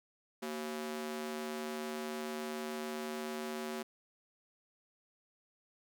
sawtooth ring-modulated tone, 305.3 Hz, D#4, 33 cents flat, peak -31 dBFS, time 0.42-3.83 s, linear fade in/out 10 ms, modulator 74.6 Hz, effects none

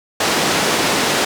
pink band-pass noise, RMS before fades -17 dBFS, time 0.2-1.25 s, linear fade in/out 5 ms, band 250 to 7500 Hz, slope 12 dB/octave, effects none

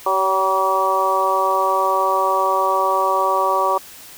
harmonic tone with a mistuned harmonic, 191.2 Hz, G3, 43 cents flat, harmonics 2 / 3 / 4 / 5 / 6, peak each -25 / -22 / -24 / -20 / -19 dBFS, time 0.06-3.78 s, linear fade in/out 5 ms, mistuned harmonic 3, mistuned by -22 cents, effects white hiss -40 dBFS RMS until 4.17 s

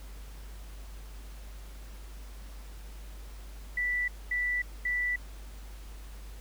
sine tone bursts, 1970 Hz, B6, 5 cents flat, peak -27 dBFS, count 3, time 3.77-5.16 s, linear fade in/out 5 ms, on 310 ms, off 230 ms, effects added 50 Hz sine -42 dBFS peak until 6.4 s + pink hiss -54 dBFS RMS until 6.4 s

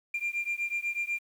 sine beating tone pair, 2384 / 2392.1 Hz, D7 / D7, +25 / +31 cents, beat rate 8.1 Hz, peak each -31 dBFS, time 0.14-1.19 s, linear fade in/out 5 ms, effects tanh soft clip ceiling -25 dBFS + 9-bit

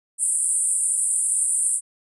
white band-pass noise, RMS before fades -22 dBFS, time 0.18-1.81 s, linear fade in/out 50 ms, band 8400 to 9600 Hz, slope 96 dB/octave, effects none

